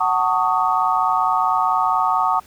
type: chord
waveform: sine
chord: D# half-diminished seventh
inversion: first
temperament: just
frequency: 746.7 / 896 / 1120.1 / 1244.5 Hz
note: F#5 / A5 / C#6 / D#6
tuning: +16 / +31 / +18 / 0 cents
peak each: -21 dBFS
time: 0-2.4 s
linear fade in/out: 10 ms
effects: pink hiss -49 dBFS RMS until 2.46 s

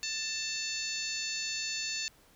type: harmonic tone with a mistuned harmonic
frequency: 885 Hz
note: A5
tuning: 10 cents sharp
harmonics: 2 / 3 / 4 / 5 / 6 / 7 / 8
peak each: -44 / -39 / -43 / -37 / -45 / -42 / -41 dBFS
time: 0.03-2.08 s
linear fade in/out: 0 ms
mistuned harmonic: 4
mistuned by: +30 cents
effects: pink hiss -62 dBFS RMS until 2.35 s

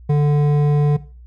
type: tone with hard clipping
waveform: sine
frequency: 146.83 Hz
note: D3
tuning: in tune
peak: -14 dBFS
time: 0.09-0.97 s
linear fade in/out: 10 ms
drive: 10 dB
effects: noise-tail reverb RT60 0.4 s tail -18 dB re dry + added 60 Hz sine -38 dBFS peak until 1.26 s

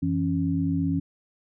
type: tone cluster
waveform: sine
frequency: 90.9 / 166.3 / 275 Hz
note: F#2 / E3 / C#4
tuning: -30 / +16 / -14 cents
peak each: -30 / -26 / -25 dBFS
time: 0.02-1 s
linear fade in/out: 10 ms
effects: none

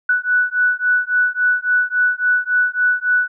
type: beating tone pair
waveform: sine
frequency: 1480 / 1483.6 Hz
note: F#6 / F#6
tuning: 0 / +4 cents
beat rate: 3.6 Hz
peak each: -17 dBFS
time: 0.09-3.28 s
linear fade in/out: 5 ms
effects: none

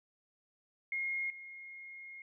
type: tone with level steps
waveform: sine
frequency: 2145 Hz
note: C7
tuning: 42 cents sharp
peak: -33 / -46 dBFS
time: 0.92-2.22 s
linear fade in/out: 2 ms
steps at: 1.3 s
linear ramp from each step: 2 ms
effects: none

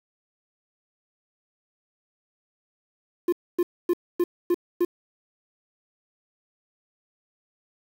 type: tone bursts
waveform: triangle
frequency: 350.6 Hz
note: F4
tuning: 7 cents sharp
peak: -16 dBFS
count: 6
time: 3.28-4.85 s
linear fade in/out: 5 ms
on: 45 ms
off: 260 ms
effects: 7-bit

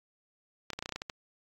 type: clicks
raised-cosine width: 0.2 ms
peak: -19 dBFS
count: 10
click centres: 0.703 / 0.733 / 0.79 / 0.825 / 0.859 / 0.892 / 0.923 / 0.96 / 1.019 / 1.098 s
effects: AAC 48 kbps

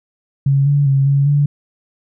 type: tone with pitch steps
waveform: sine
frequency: 138.2 / 143.1 / 136.7 / 139.8 / 144.4 Hz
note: C#3 / D3 / C#3 / C#3 / D3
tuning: -5 / -45 / -24 / +15 / -29 cents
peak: -10 dBFS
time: 0.46-1.46 s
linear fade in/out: 5 ms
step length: 200 ms
effects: none

